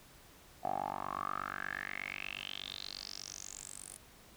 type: tone with band-pass filter sweep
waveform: 10% pulse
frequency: 48.34 Hz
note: G1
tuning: 23 cents flat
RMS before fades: -42 dBFS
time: 0.63-3.98 s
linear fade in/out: 20 ms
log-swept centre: 720 to 10000 Hz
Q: 7.1
effects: pink hiss -59 dBFS RMS until 4.36 s

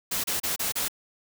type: noise bursts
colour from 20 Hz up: white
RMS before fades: -28 dBFS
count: 5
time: 0.11-0.884 s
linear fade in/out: 10 ms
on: 130 ms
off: 31 ms
effects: none

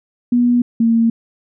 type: tone pair in turn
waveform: sine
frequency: 242.6 / 229 Hz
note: B3 / A#3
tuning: -31 / -31 cents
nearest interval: minor second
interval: 100 cents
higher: first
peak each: -10 dBFS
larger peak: neither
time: 0.32-0.62 / 0.8-1.1 s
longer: neither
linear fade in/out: 5 ms
effects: none

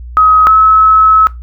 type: tone pair in turn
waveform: sine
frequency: 1268 / 1292.4 Hz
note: D#6 / E6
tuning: +32 / -35 cents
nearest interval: unison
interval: 33 cents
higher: second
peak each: -3 / -3 dBFS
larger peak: neither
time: 0.17-0.47 / 0.47-1.27 s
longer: second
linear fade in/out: 0 ms
effects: noise-tail reverb RT60 0.2 s tail -19 dB re dry + added 60 Hz sine -24 dBFS peak until 1.42 s

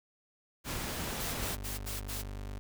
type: noise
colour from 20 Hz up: pink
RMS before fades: -37 dBFS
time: 0.64-1.57 s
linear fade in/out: 50 ms
type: noise bursts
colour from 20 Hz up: white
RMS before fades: -40 dBFS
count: 5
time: 1.19-2.228 s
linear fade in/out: 20 ms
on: 150 ms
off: 72 ms
type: tone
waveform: 30% pulse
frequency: 49.52 Hz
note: G1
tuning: 18 cents sharp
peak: -36 dBFS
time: 1.36-2.59 s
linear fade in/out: 0 ms
effects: none

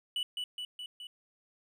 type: tone with echo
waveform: triangle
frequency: 2960 Hz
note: F#7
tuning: in tune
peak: -29 dBFS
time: 0.16-0.23 s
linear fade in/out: 2 ms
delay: 210 ms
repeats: 4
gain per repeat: -3 dB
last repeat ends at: 1.07 s
effects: none

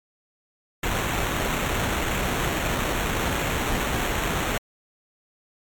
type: noise with sample-and-hold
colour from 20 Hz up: pink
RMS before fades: -25 dBFS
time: 0.83-4.58 s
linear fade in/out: 5 ms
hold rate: 4900 Hz
effects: MP3 96 kbps

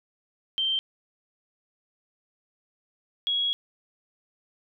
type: tone pair in turn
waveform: sine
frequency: 3136 / 3322 Hz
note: G7 / G#7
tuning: 0 / 0 cents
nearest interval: minor second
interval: 100 cents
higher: second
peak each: -23 / -23 dBFS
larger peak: neither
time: 0.58-0.79 / 3.27-3.53 s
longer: second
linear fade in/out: 0 ms
effects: none

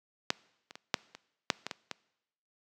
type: clicks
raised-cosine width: 0.2 ms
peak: -8 / -28 / -26 / -7 / -27 / -6 / -17 / -18 / -18 dBFS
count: 9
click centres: 0.304 / 0.709 / 0.755 / 0.942 / 1.15 / 1.502 / 1.666 / 1.712 / 1.913 s
effects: noise-tail reverb RT60 0.9 s tail -23 dB re dry + high-pass 150 Hz 12 dB/octave

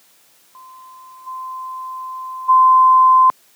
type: tone with level steps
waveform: sine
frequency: 1034 Hz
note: C6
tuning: 21 cents flat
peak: -38 / -26 / -7 dBFS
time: 0.55-3.3 s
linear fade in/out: 0 ms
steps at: 1.26 / 2.48 s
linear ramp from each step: 20 ms
effects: white hiss -53 dBFS RMS until 3.55 s + high-pass 150 Hz 12 dB/octave

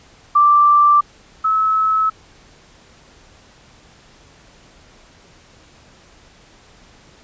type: tone pair in turn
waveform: sine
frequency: 1174.7 / 1295.7 Hz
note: D6 / E6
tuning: 0 / -30 cents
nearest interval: major second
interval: 170 cents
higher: second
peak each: -8 / -13 dBFS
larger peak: first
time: 0.35-1.01 / 1.44-2.1 s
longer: neither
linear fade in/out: 10 ms
effects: pink hiss -48 dBFS RMS until 7.23 s + resampled to 16000 Hz

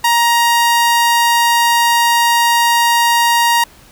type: tone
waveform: sawtooth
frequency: 940 Hz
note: A#5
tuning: 14 cents sharp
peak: -6 dBFS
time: 0.04-3.64 s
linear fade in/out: 5 ms
effects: pink hiss -44 dBFS RMS until 3.91 s

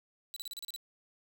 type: tone bursts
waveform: sawtooth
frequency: 3951 Hz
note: B7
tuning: in tune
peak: -36 dBFS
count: 8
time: 0.34-0.762 s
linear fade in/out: 0 ms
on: 23 ms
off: 34 ms
effects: none

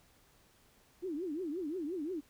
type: tone with vibrato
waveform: sine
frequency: 330.8 Hz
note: E4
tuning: 6 cents sharp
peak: -35 dBFS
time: 1.02-2.21 s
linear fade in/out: 20 ms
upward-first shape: triangle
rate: 5.7 Hz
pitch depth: 300 cents each way
effects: pink hiss -66 dBFS RMS until 2.29 s

